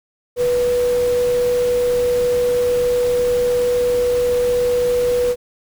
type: tone in noise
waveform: sine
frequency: 489.8 Hz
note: B4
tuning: 14 cents flat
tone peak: -14 dBFS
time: 0.36-5.36 s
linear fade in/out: 50 ms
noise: pink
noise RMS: -31 dBFS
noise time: 0.36-5.36 s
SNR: +14 dB
effects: none